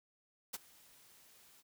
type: noise with ADSR envelope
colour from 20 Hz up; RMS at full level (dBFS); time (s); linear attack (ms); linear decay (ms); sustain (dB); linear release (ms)
white; -39; 0.53-1.63; 14; 26; -24; 35
effects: none